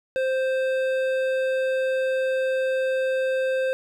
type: tone with hard clipping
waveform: sine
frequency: 523.3 Hz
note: C5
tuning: in tune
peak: -23 dBFS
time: 0.16-3.73 s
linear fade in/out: 0 ms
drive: 11 dB
effects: none